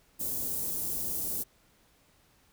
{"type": "band-stop noise", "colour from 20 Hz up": "white", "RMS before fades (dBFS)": -33, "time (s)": [0.19, 1.44], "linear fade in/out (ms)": 20, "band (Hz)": [400, 10000], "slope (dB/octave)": 12, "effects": ["pink hiss -65 dBFS RMS until 2.52 s"]}